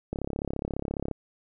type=click train; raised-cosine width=2 ms; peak=-17 dBFS; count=35; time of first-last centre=0.13-1.113 s; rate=34.6 Hz; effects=none